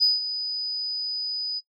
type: tone with ADSR envelope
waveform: sine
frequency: 4978 Hz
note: D#8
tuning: in tune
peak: -14 dBFS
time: 0-1.61 s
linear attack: 28 ms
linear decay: 170 ms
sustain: -12 dB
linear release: 33 ms
effects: noise-tail reverb RT60 0.1 s tail -24 dB re dry + tanh soft clip ceiling -10 dBFS